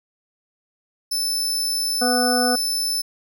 sawtooth tone, 5274 Hz, E8, in tune, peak -18 dBFS, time 1.11-3.02 s, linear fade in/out 10 ms
harmonic tone, 246.9 Hz, B3, in tune, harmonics 1 / 2 / 3 / 5 / 6, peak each -23 / -23 / -23 / -30 / -26 dBFS, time 2.01-2.56 s, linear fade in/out 10 ms
effects none

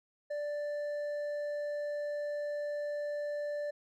triangle tone with hard clipping, 587.3 Hz, D5, in tune, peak -35 dBFS, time 0.3-3.71 s, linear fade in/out 10 ms, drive 8 dB, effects none

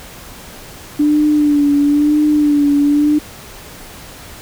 sine tone with vibrato, 293.7 Hz, D4, in tune, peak -9 dBFS, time 0.99-3.19 s, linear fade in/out 10 ms, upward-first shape sine, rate 1 Hz, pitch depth 42 cents each way, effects pink hiss -35 dBFS RMS until 4.41 s

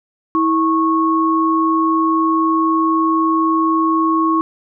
sine tone pair together, 323.9 / 1100 Hz, E4 / C#6, -30 / -14 cents, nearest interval octave + major sixth, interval 2116 cents, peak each -15 dBFS, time 0.35-4.41 s, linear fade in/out 0 ms, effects none

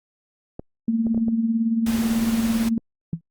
clicks, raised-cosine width 2 ms, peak -19 dBFS, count 5, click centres 0.595 / 1.068 / 1.146 / 1.177 / 1.283 s
sine tone with tremolo, 227.2 Hz, A#3, 44 cents flat, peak -16 dBFS, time 0.88-2.78 s, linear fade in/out 2 ms, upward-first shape sine, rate 18 Hz, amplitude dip 55%
pink noise, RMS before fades -32 dBFS, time 1.86-2.69 s, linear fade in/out 5 ms
sine tone with exponential decay, 165.5 Hz, E3, 7 cents sharp, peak -18 dBFS, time 3.13-3.21 s, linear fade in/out 2 ms, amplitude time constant 17 ms
effects Opus 48 kbps

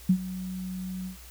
sine tone with ADSR envelope, 185 Hz, F#3, in tune, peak -15 dBFS, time 0.09-1.17 s, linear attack 8 ms, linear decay 74 ms, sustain -17 dB, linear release 110 ms, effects added 60 Hz sine -47 dBFS peak until 1.3 s + white hiss -50 dBFS RMS until 1.3 s

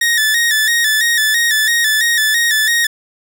sawtooth tone with vibrato, 1806 Hz, A6, 45 cents sharp, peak -8 dBFS, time 0.01-2.87 s, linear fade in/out 5 ms, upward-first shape square, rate 3 Hz, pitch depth 61 cents each way, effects none

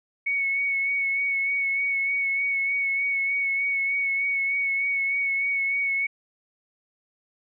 sine tone with vibrato, 2217 Hz, C#7, in tune, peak -22 dBFS, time 0.26-6.07 s, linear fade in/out 10 ms, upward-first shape sine, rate 3.3 Hz, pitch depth 22 cents each way, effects none

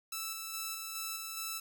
5% pulse tone with tremolo, 1318.5 Hz, E6, in tune, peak -25 dBFS, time 0.12-1.6 s, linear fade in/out 5 ms, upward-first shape square, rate 2.4 Hz, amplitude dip 30%, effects none

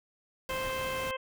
pink noise, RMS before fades -41 dBFS, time 0.49-1.11 s, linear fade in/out 0 ms
harmonic tone, 523.3 Hz, C5, in tune, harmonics 1 / 2 / 3 / 4 / 5 / 6, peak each -35 / -37 / -43 / -42 / -42 / -44 dBFS, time 0.49-1.17 s, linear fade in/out 10 ms
effects none

